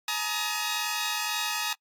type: tone cluster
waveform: 10% pulse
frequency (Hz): 852 / 942 / 1257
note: G#5 / A#5 / D#6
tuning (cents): +44 / +18 / +17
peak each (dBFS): -24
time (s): 0.08-1.73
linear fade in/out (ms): 2
effects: noise-tail reverb RT60 0.1 s tail -26 dB re dry + AAC 64 kbps